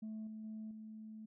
sine tone with level steps, 217.7 Hz, A3, 18 cents flat, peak -40 / -44 / -42 / -47 dBFS, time 0.02-1.26 s, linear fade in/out 10 ms, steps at 0.27 / 0.44 / 0.71 s, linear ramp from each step 2 ms, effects tanh soft clip ceiling -40 dBFS

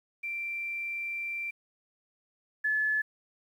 sine tone pair in turn, 2354 / 1722.9 Hz, D7 / A6, +3 / -37 cents, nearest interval perfect fourth, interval 540 cents, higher first, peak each -32 / -25 dBFS, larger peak second, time 0.23-1.51 / 2.64-3.02 s, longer first, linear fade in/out 10 ms, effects 10-bit

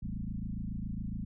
sine tone with frequency modulation, 115.2 Hz, A#2, 20 cents flat, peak -34 dBFS, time 0.02-1.25 s, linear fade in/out 10 ms, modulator 27.2 Hz, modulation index 4.1, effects none

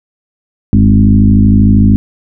sine tone with frequency modulation, 146.83 Hz, D3, in tune, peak -3 dBFS, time 0.73-1.96 s, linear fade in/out 0 ms, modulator 53 Hz, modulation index 2.1, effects none

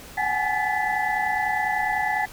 sine tone cluster, 746 / 820 / 850 / 1736 / 1991 Hz, F#5 / G#5 / G#5 / A6 / B6, +14 / -22 / +40 / -24 / +14 cents, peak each -28 dBFS, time 0.17-2.26 s, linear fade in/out 10 ms, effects pink hiss -43 dBFS RMS until 2.32 s

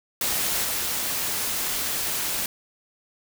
white noise with level steps, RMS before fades -25 / -27 dBFS, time 0.21-2.46 s, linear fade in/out 2 ms, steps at 0.64 s, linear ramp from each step 5 ms, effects none

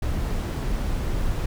brown noise, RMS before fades -25 dBFS, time 0.02-1.46 s, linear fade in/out 5 ms, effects none

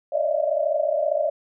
sine tone cluster, 569 / 604 / 626 / 657 / 682 Hz, C#5 / D5 / D#5 / E5 / F5, +45 / +48 / +10 / -6 / -41 cents, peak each -25 / -24 / -27 / -29 / -29 dBFS, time 0.12-1.3 s, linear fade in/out 10 ms, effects none

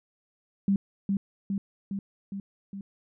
sine tone with echo, 197.3 Hz, G3, 11 cents sharp, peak -20 dBFS, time 0.68-0.76 s, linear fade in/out 2 ms, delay 410 ms, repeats 5, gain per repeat -3 dB, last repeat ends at 2.81 s, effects none

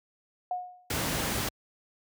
sine tone with exponential decay, 724 Hz, F#5, 38 cents flat, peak -26 dBFS, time 0.51-0.92 s, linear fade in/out 2 ms, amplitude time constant 88 ms
pink noise, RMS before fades -30 dBFS, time 0.9-1.49 s, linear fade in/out 5 ms
effects high-pass 60 Hz 12 dB/octave

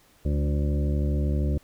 harmonic tone with a mistuned harmonic, 72.7 Hz, D2, 17 cents flat, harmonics 1 / 2 / 3 / 4 / 5 / 7 / 8, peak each -23 / -29 / -33 / -35 / -37 / -40 / -41 dBFS, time 0.25-1.58 s, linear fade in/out 5 ms, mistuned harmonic 3, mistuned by -22 cents, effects pink hiss -59 dBFS RMS until 1.63 s

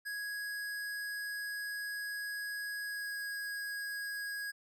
square tone with pitch glide, 1661.2 to 1650.7 Hz, G#6 to G#6, 0 to -11 cents, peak -38 dBFS, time 0.05-4.52 s, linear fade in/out 20 ms, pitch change -11 cents, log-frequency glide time 2.85-3.2 s, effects none

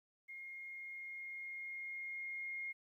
sine tone with level ramp, 2138 Hz, C7, 37 cents sharp, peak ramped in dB -47 to -40 dBFS, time 0.28-2.73 s, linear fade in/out 20 ms, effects 13-bit

